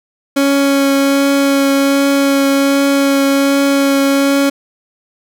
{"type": "tone with vibrato", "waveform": "30% pulse", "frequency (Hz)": 277.2, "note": "C#4", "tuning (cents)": 0, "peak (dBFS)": -7, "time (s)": [0.36, 4.5], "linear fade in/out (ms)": 10, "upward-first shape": "triangle", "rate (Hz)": 1.3, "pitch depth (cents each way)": 11, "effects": []}